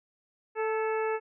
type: harmonic tone with a mistuned harmonic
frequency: 440 Hz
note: A4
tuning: in tune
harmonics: 1 / 2 / 3 / 4 / 5 / 6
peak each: -28 / -34 / -38 / -40 / -42 / -44 dBFS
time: 0.55-1.2 s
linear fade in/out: 50 ms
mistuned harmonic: 4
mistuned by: -41 cents
effects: none